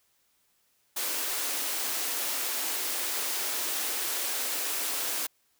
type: high-pass noise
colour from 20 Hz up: white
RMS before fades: -31 dBFS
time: 0.96-5.27 s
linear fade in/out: 10 ms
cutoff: 260 Hz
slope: 48 dB/octave
effects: white hiss -70 dBFS RMS until 5.59 s